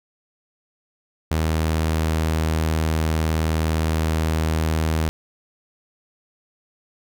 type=tone; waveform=sawtooth; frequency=79.5 Hz; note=D#2; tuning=38 cents sharp; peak=-15 dBFS; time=1.31-5.09 s; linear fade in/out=0 ms; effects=none